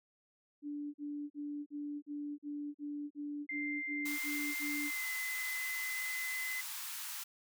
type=tone bursts; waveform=sine; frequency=292 Hz; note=D4; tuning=10 cents flat; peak=-38 dBFS; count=12; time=0.62-4.911 s; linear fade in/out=50 ms; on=320 ms; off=41 ms
type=tone with pitch glide; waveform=sine; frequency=2093 to 2033 Hz; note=C7 to B6; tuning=0 to +50 cents; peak=-37 dBFS; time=3.49-6.61 s; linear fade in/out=5 ms; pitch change=-50 cents; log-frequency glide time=4.83-5.08 s
type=high-pass noise; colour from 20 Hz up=white; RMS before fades=-43 dBFS; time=4.05-7.24 s; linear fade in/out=10 ms; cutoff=850 Hz; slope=96 dB/octave
effects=none